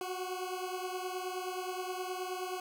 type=beating tone pair; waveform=20% pulse; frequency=365.1 / 374.6 Hz; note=F#4 / F#4; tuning=-23 / +21 cents; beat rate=9.5 Hz; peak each=-33 / -36 dBFS; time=0.01-2.6 s; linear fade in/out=2 ms; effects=none